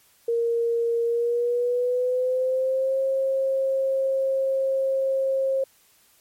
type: tone with pitch glide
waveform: sine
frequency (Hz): 466.2 to 535.5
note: A#4 to C5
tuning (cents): 0 to +40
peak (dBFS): -20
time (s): 0.28-5.64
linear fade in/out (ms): 5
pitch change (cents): +240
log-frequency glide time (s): 1.05-2.99
effects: white hiss -59 dBFS RMS until 6.2 s + MP3 64 kbps